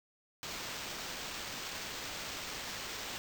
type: noise with sample-and-hold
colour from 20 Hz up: white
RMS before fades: -42 dBFS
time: 0.43-3.18 s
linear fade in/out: 0 ms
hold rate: 11025 Hz
effects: none